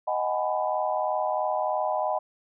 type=chord; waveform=sine; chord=G# minor seventh; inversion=second; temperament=just; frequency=623 / 747.5 / 830.6 / 996.7 Hz; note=D#5 / F#5 / G#5 / B5; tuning=+2 / +17 / 0 / +16 cents; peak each=-28 / -29 / -31 / -31 dBFS; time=0.07-2.19 s; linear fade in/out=10 ms; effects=none